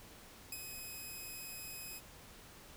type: tone with ADSR envelope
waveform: 5% pulse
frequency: 2531 Hz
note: D#7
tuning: 29 cents sharp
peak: -30 dBFS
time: 0.52-2.01 s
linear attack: 4 ms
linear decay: 38 ms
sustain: -6 dB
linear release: 43 ms
effects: pink hiss -56 dBFS RMS until 2.76 s